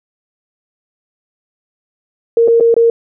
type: tone with dropouts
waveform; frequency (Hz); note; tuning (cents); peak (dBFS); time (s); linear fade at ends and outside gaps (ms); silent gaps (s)
sine; 463.1; A#4; -11; -6; 2.37-2.9; 2; 2.477-2.482 / 2.6-2.607 / 2.742-2.765
effects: none